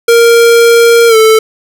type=tone with pitch glide; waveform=square; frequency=466.2 to 440 Hz; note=A#4 to A4; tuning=0 to 0 cents; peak=-3 dBFS; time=0.08-1.39 s; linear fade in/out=5 ms; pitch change=-100 cents; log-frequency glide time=1.08-1.16 s; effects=none